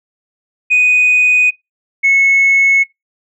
sine tone pair in turn, 2489 / 2194 Hz, D#7 / C#7, 0 / -18 cents, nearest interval major second, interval 218 cents, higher first, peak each -6 dBFS, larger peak neither, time 0.7-1.51 / 2.03-2.84 s, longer neither, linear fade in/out 20 ms, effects noise-tail reverb RT60 0.2 s tail -24 dB re dry + tanh soft clip ceiling -4 dBFS

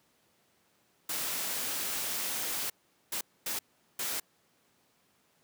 white noise bursts at uneven times, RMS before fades -34 dBFS, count 4, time 1.09-2.7 / 3.12-3.21 / 3.46-3.59 / 3.99-4.2 s, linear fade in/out 5 ms, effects pink hiss -69 dBFS RMS until 5.43 s + high-pass 150 Hz 12 dB/octave

